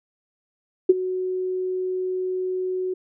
sine tone with ADSR envelope, 370 Hz, F#4, in tune, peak -7 dBFS, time 0.89-2.94 s, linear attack 8 ms, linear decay 28 ms, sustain -16 dB, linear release 8 ms, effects none

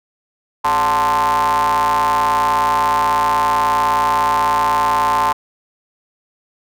square ring-modulated tone, 77.78 Hz, D#2, in tune, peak -11 dBFS, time 0.64-5.33 s, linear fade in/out 10 ms, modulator 963 Hz, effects none

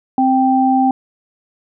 sine tone pair together, 261.6 / 783.9 Hz, C4 / G5, 0 / 0 cents, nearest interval octave + perfect fifth, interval 1900 cents, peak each -13 dBFS, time 0.18-0.91 s, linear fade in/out 2 ms, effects none

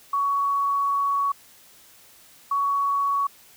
sine tone pair in turn, 1121 / 1121 Hz, C#6 / C#6, +19 / +19 cents, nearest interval unison, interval 0 cents, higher neither, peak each -20 dBFS, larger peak neither, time 0.13-1.32 / 2.51-3.27 s, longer first, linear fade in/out 5 ms, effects white hiss -52 dBFS RMS until 3.56 s

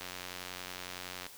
click train, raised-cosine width 0.2 ms, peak -23 dBFS, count 115, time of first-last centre 0.01-1.266 s, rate 90.8 Hz, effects white hiss -52 dBFS RMS until 1.37 s

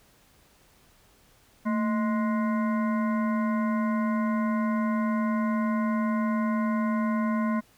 harmonic tone with a mistuned harmonic, 209.1 Hz, G#3, 12 cents sharp, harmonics 1 / 3 / 5 / 7 / 9 / 10, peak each -24 / -35 / -33 / -40 / -44 / -45 dBFS, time 1.65-7.61 s, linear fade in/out 20 ms, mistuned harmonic 1, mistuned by +110 cents, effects pink hiss -60 dBFS RMS until 7.77 s

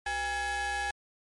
45% pulse ring-modulated tone, 437.9 Hz, A4, 8 cents flat, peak -27 dBFS, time 0.06-0.91 s, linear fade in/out 5 ms, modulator 1250 Hz, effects MP3 48 kbps

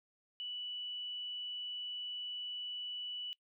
sine tone, 2960 Hz, F#7, in tune, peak -39 dBFS, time 0.4-3.33 s, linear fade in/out 0 ms, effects noise-tail reverb RT60 0.1 s tail -22 dB re dry

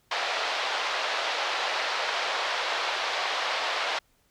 pink band-pass noise, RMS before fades -29 dBFS, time 0.11-3.99 s, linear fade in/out 5 ms, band 580 to 4600 Hz, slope 24 dB/octave, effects pink hiss -67 dBFS RMS until 4.3 s

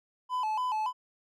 triangle tone with vibrato, 932.3 Hz, A#5, in tune, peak -26 dBFS, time 0.29-0.93 s, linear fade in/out 50 ms, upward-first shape square, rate 3.5 Hz, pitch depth 130 cents each way, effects none

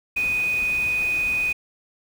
sine tone in noise, 2489 Hz, D#7, in tune, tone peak -20 dBFS, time 0.16-1.53 s, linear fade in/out 10 ms, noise pink, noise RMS -38 dBFS, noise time 0.16-1.53 s, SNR +15 dB, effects none

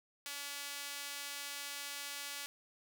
sawtooth tone with high-pass filter, 285 Hz, C#4, 48 cents sharp, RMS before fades -44 dBFS, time 0.26-2.46 s, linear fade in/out 0 ms, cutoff 2200 Hz, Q 0.59, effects none

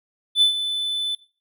triangle tone with ADSR envelope, 3507 Hz, A7, 6 cents flat, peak -10 dBFS, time 0.35-1.15 s, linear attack 65 ms, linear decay 110 ms, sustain -11 dB, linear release 3 ms, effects noise-tail reverb RT60 0.4 s tail -19 dB re dry

